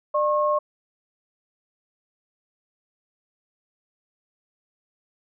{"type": "tone pair together", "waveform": "sine", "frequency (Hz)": [598, 1083.5], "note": ["D5", "C#6"], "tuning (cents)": [31, -40], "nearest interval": "minor seventh", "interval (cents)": 1029, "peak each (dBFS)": [-21, -22], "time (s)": [0.14, 0.59], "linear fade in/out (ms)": 10, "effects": []}